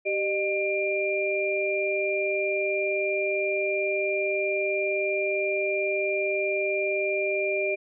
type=tone cluster; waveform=sine; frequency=389.5 / 609 / 2386 Hz; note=G4 / D#5 / D7; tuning=-11 / -37 / +27 cents; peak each=-28 dBFS; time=0.05-7.76 s; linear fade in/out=20 ms; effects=none